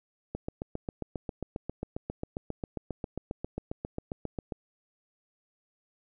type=click train; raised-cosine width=2 ms; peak=-20 dBFS; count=32; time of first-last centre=0.35-4.522 s; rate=7.43 Hz; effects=none